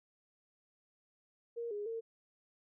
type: tone with pitch steps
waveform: sine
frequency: 468.4 / 413.2 / 455.1 Hz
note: A#4 / G#4 / A#4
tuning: +8 / -9 / -42 cents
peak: -37 dBFS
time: 1.56-2.01 s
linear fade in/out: 20 ms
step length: 150 ms
effects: none